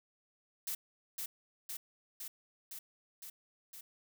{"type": "noise with echo", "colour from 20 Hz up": "blue", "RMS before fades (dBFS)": -38, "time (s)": [0.67, 0.75], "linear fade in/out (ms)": 5, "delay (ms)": 510, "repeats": 6, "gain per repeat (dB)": -2, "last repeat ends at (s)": 3.81, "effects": []}